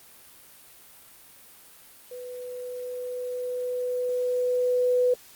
sine tone with level ramp, 497 Hz, B4, 11 cents sharp, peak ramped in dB -36 to -18 dBFS, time 2.11-5.14 s, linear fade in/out 5 ms, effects white hiss -51 dBFS RMS until 5.35 s + Opus 32 kbps

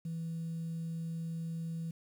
sine tone, 164.81 Hz, E3, in tune, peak -34 dBFS, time 0.05-1.91 s, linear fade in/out 5 ms, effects tanh soft clip ceiling -33 dBFS + 10-bit

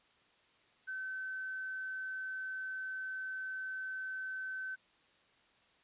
sine tone with quantisation, 1530 Hz, G6, 42 cents flat, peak -38 dBFS, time 0.87-4.76 s, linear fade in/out 20 ms, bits 11, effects white hiss -68 dBFS RMS until 5.83 s + resampled to 8000 Hz

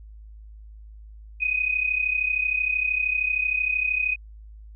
sine tone pair together, 2494 / 2527 Hz, D#7 / D#7, +3 / +26 cents, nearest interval unison, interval 23 cents, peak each -23 / -26 dBFS, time 1.4-4.16 s, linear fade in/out 20 ms, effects added 53 Hz sine -41 dBFS peak until 4.75 s

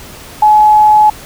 sine tone, 850 Hz, G#5, 40 cents sharp, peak -3 dBFS, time 0.42-1.1 s, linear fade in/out 5 ms, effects pink hiss -32 dBFS RMS until 1.25 s

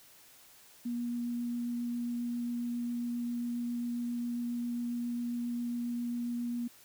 sine tone with vibrato, 239.3 Hz, A#3, 46 cents sharp, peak -32 dBFS, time 0.85-6.68 s, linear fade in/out 10 ms, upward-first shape triangle, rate 7.4 Hz, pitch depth 8 cents each way, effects white hiss -58 dBFS RMS until 6.84 s

